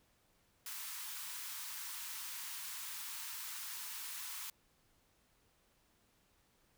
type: high-pass noise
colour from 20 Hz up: white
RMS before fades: -45 dBFS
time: 0.66-4.5 s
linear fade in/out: 2 ms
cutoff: 860 Hz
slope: 96 dB/octave
effects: pink hiss -73 dBFS RMS until 6.77 s